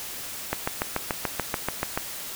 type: click train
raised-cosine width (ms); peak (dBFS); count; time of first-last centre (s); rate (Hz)
0.5; -9; 11; 0.53-1.975; 6.92
effects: white hiss -36 dBFS RMS until 2.35 s